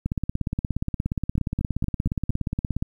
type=two click trains; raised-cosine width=5 ms; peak=-12 / -13 dBFS; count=48 / 5; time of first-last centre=0.06-2.825 / 1.38-2.304 s; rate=17 / 4.33 Hz; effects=9-bit